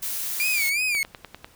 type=noise; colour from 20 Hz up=blue; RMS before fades=-29 dBFS; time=0.02-0.7 s; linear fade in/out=10 ms
type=tone with vibrato; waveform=40% pulse; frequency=2349 Hz; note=D7; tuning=in tune; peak=-21 dBFS; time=0.4-1.03 s; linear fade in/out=0 ms; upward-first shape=sine; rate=2.8 Hz; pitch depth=130 cents each way
type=click train; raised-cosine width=0.3 ms; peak=-20 dBFS; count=6; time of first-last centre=0.95-1.445 s; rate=10.1 Hz
effects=pink hiss -55 dBFS RMS until 1.55 s